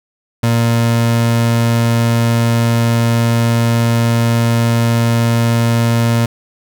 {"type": "tone", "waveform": "30% pulse", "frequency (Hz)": 116.54, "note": "A#2", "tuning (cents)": 0, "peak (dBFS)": -8, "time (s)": [0.43, 6.26], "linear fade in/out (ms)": 5, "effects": []}